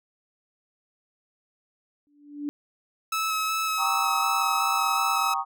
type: tone with exponential growth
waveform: sine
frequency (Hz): 291.1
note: D4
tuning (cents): -15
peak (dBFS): -25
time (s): 2.07-2.49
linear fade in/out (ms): 0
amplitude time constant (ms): 90
type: tone with vibrato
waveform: sawtooth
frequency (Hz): 1295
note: E6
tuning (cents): -31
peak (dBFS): -21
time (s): 3.12-5.34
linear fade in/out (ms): 5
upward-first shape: square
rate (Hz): 2.7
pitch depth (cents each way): 11
type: chord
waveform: sine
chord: Eb dominant seventh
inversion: first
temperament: equal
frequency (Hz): 784 / 932.3 / 1108.7 / 1244.5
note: G5 / Bb5 / Db6 / Eb6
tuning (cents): 0 / 0 / 0 / 0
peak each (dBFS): -30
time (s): 3.77-5.45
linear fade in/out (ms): 50
effects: none